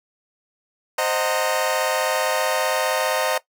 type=chord; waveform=sawtooth; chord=C half-diminished seventh; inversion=none; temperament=equal with one note detuned; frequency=523.3 / 622.3 / 740 / 915.8 Hz; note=C5 / Eb5 / Gb5 / Bb5; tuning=0 / 0 / 0 / -31 cents; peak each=-21 / -20 / -24 / -22 dBFS; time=0.98-3.38 s; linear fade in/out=5 ms; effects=noise-tail reverb RT60 0.1 s tail -17 dB re dry